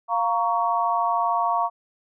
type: chord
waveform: sine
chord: Bb minor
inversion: second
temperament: just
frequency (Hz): 699.2 / 932.3 / 1118.8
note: F5 / Bb5 / Db6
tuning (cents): +2 / 0 / +16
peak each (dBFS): -24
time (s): 0.08-1.7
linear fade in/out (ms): 50
effects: none